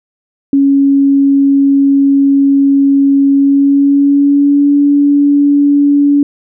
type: tone with pitch glide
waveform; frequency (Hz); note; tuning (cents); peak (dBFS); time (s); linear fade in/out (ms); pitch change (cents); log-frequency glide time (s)
sine; 277.2 to 286.1; C#4 to D4; 0 to -45; -5; 0.53-6.23; 2; +55; 3.32-4.74
effects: none